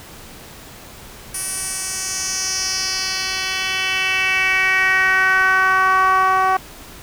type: tone with band-pass filter sweep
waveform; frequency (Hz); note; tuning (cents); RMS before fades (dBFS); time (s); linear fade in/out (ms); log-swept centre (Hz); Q
10% pulse; 377.8; F#4; +36; -18; 1.34-6.57; 5; 10000 to 900; 3
effects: pink hiss -39 dBFS RMS until 7.02 s